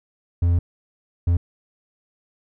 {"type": "tone bursts at uneven times", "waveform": "triangle", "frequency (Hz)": 86.3, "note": "F2", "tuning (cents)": -20, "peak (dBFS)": -13, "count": 2, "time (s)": [[0.42, 0.59], [1.27, 1.37]], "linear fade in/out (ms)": 5, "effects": []}